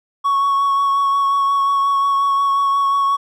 triangle tone with vibrato, 1111 Hz, C#6, 4 cents sharp, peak -11 dBFS, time 0.24-3.17 s, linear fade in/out 20 ms, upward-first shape triangle, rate 5.6 Hz, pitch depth 18 cents each way, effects tanh soft clip ceiling -7 dBFS

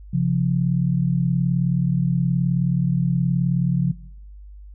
sine tone pair together, 134.7 / 173.65 Hz, C#3 / F3, -49 / -10 cents, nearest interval major third, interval 439 cents, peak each -20 dBFS, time 0.13-3.92 s, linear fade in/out 10 ms, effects noise-tail reverb RT60 0.7 s tail -20 dB re dry + added 50 Hz sine -38 dBFS peak until 4.74 s

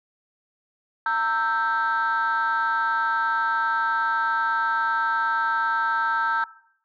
sine chord, E diminished, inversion second, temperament equal with one note detuned, 915.8 / 1318.5 / 1568 Hz, Bb5 / E6 / G6, -31 / 0 / 0 cents, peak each -24 dBFS, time 1.06-6.44 s, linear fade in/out 2 ms, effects noise-tail reverb RT60 0.6 s tail -18 dB re dry + tanh soft clip ceiling -15 dBFS

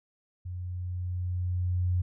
sine tone with level ramp, 90 Hz, F#2, 47 cents flat, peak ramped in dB -34 to -23 dBFS, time 0.45-2.02 s, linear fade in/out 10 ms, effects none

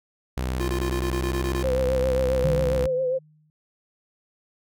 sawtooth tone with pitch glide, 63.7 to 65.08 Hz, C2 to C2, -46 to -9 cents, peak -21 dBFS, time 0.37-2.87 s, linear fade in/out 5 ms, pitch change +37 cents, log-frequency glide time 1.05-1.5 s
square tone bursts, 349.2 Hz, F4, in tune, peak -27 dBFS, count 10, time 0.6-1.629 s, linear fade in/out 5 ms, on 84 ms, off 21 ms
sine tone with vibrato, 514 Hz, C5, 31 cents flat, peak -21 dBFS, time 1.63-3.19 s, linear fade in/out 20 ms, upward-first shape triangle, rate 7.4 Hz, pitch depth 59 cents each way
sine tone with exponential decay, 153.3 Hz, D#3, 25 cents flat, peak -21 dBFS, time 2.44-3.5 s, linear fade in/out 0 ms, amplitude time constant 230 ms
effects none

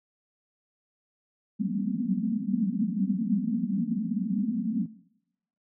white band-pass noise, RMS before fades -28 dBFS, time 1.59-4.86 s, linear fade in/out 10 ms, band 180 to 250 Hz, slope 96 dB/octave, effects noise-tail reverb RT60 0.8 s tail -19 dB re dry

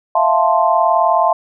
sine chord, F major seventh, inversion third, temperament equal, 659.3 / 698.5 / 880 / 1046.5 Hz, E5 / F5 / A5 / C6, 0 / 0 / 0 / 0 cents, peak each -16 dBFS, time 0.15-1.33 s, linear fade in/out 5 ms, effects none

